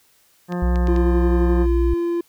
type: harmonic tone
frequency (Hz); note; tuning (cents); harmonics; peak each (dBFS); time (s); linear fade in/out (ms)
177.1; F3; +24; 1 / 2 / 3 / 4 / 5 / 6 / 7 / 9 / 10; -23 / -29 / -33 / -35 / -37 / -39 / -40 / -42 / -43; 0.48-1.67; 50
type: clicks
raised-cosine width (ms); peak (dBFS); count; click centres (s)
0.2; -19; 4; 0.523 / 0.758 / 0.872 / 0.963
type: tone with pitch glide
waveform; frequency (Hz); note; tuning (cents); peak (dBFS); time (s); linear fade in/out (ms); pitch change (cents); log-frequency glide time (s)
sine; 61.4 to 60.14; B1 to B1; -9 to -45; -16; 0.62-1.94; 5; -36; 0.74-1.7
type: tone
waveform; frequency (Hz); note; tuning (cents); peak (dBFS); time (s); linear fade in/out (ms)
triangle; 342.7; F4; -33; -17; 0.88-2.21; 5
effects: white hiss -58 dBFS RMS until 2.28 s